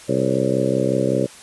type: harmonic tone with a mistuned harmonic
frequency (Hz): 65.4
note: C2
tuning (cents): 0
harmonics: 2 / 3 / 4 / 5 / 6 / 7 / 8 / 9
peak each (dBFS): -25 / -25 / -25 / -25 / -25 / -25 / -25 / -25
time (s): 0.08-1.27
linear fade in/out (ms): 20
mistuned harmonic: 9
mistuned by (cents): -67
effects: white hiss -42 dBFS RMS until 1.42 s + resampled to 24000 Hz